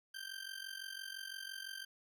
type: tone with amplitude modulation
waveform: 20% pulse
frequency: 1568 Hz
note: G6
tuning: in tune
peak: -36 dBFS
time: 0.14-1.85 s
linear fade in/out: 10 ms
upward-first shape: sine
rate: 45.9 Hz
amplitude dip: 80%
effects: none